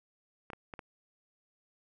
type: clicks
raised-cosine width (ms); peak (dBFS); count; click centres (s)
0.5; -27; 4; 0.502 / 0.533 / 0.738 / 0.792
effects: none